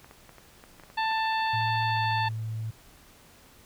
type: clicks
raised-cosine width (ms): 0.5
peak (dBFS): -33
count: 10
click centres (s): 0.045 / 0.111 / 0.293 / 0.383 / 0.639 / 0.798 / 0.836 / 0.901 / 0.994 / 1.116
type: harmonic tone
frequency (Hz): 886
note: A5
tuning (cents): +12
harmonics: 1 / 2 / 3 / 4 / 5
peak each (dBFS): -26 / -32 / -36 / -38 / -40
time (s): 0.97-2.29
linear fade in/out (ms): 10
type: tone with pitch glide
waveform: sine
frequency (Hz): 112.8 to 110.86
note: A2 to A2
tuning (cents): +44 to +13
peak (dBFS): -30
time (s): 1.53-2.71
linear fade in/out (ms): 10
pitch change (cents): -31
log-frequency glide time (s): 1.84-1.99
effects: pink hiss -55 dBFS RMS until 3.65 s